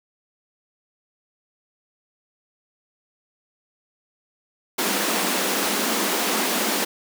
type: high-pass noise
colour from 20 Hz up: pink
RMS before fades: -23 dBFS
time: 4.78-6.85 s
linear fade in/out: 10 ms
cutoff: 190 Hz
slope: 96 dB/octave
effects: none